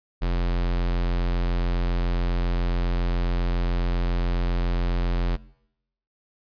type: tone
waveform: square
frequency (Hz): 43.65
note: F1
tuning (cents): 0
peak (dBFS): -22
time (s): 0.21-5.37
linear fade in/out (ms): 20
effects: noise-tail reverb RT60 0.8 s tail -21 dB re dry + resampled to 11025 Hz